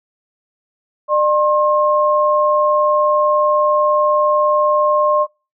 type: tone pair together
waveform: sine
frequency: 600 / 1069.1 Hz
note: D5 / C6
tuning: +37 / +37 cents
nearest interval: minor seventh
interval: 1000 cents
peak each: -14 dBFS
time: 1.08-5.27 s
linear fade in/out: 50 ms
effects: noise-tail reverb RT60 0.3 s tail -24 dB re dry